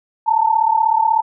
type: tone pair together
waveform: sine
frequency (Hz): 875 / 911.3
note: A5 / A#5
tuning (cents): -10 / -39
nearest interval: minor second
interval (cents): 71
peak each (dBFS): -15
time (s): 0.26-1.22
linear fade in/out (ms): 20
effects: none